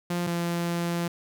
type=tone pair in turn; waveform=sawtooth; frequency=174.61 / 171.51 Hz; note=F3 / F3; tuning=0 / -31 cents; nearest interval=unison; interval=31 cents; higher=first; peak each=-22 dBFS; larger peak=neither; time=0.1-0.27 / 0.27-1.08 s; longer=second; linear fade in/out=5 ms; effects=none